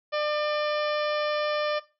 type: harmonic tone with a mistuned harmonic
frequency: 599 Hz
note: D5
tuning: 34 cents sharp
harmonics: 1 / 2 / 3 / 4 / 5 / 6 / 7 / 8 / 9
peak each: -26 / -32 / -36 / -38 / -40 / -42 / -43 / -44 / -45 dBFS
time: 0.12-1.8 s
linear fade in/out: 20 ms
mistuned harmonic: 6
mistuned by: -57 cents
effects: noise-tail reverb RT60 0.3 s tail -17 dB re dry